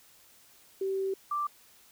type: tone pair in turn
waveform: sine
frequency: 385.8 / 1176.3 Hz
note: G4 / D6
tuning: -28 / +2 cents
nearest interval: octave + perfect fifth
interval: 1930 cents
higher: second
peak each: -28 dBFS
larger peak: neither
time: 0.81-1.14 / 1.31-1.47 s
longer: first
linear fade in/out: 5 ms
effects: white hiss -59 dBFS RMS until 1.91 s